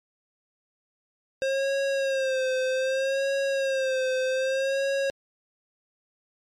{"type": "tone with vibrato", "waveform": "square", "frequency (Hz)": 533, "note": "C5", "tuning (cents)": 32, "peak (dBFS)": -24, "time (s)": [1.42, 5.1], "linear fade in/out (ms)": 0, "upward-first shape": "sine", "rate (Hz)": 0.64, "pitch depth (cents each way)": 53, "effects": ["low-pass 6000 Hz 12 dB/octave", "MP3 96 kbps"]}